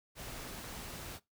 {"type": "noise", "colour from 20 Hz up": "pink", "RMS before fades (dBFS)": -45, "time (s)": [0.15, 1.2], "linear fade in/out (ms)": 50, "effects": ["noise-tail reverb RT60 0.2 s tail -21 dB re dry"]}